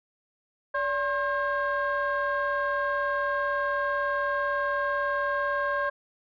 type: tone cluster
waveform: sine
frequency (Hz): 575 / 1071 / 1605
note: D5 / C6 / G6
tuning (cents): -37 / +40 / +40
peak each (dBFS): -28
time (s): 0.74-5.9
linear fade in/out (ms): 10
effects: tanh soft clip ceiling -19 dBFS